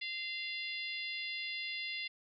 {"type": "harmonic tone", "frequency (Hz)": 692, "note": "F5", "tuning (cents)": -16, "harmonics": [3, 4, 5, 6, 7], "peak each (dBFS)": [-41, -43, -45, -47, -48], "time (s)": [0.01, 2.08], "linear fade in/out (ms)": 10, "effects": []}